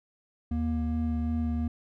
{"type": "tone pair together", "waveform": "triangle", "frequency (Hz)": [77.78, 236.2], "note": ["D#2", "A#3"], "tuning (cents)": [0, 23], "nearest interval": "octave + perfect fifth", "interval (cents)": 1923, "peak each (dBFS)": [-27, -27], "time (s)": [0.51, 1.68], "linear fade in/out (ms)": 5, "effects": []}